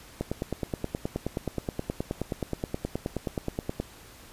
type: click train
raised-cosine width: 2 ms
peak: -15 dBFS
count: 35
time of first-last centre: 0.21-3.8 s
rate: 9.47 Hz
effects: pink hiss -50 dBFS RMS until 4.32 s + resampled to 32000 Hz